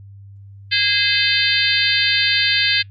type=harmonic tone with a mistuned harmonic; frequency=516 Hz; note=C5; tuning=24 cents flat; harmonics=3 / 4 / 5 / 6 / 7 / 8 / 9; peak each=-22 / -22 / -22 / -22 / -22 / -22 / -22 dBFS; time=0.71-2.83 s; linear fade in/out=20 ms; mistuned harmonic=3; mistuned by=+98 cents; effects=added 99 Hz sine -37 dBFS peak until 2.9 s + Opus 48 kbps